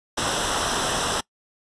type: noise with comb filter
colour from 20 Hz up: pink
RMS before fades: -24 dBFS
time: 0.17-1.21 s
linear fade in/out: 10 ms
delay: 0.44 ms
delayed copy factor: -0.7
effects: noise-tail reverb RT60 0.1 s tail -23 dB re dry + resampled to 22050 Hz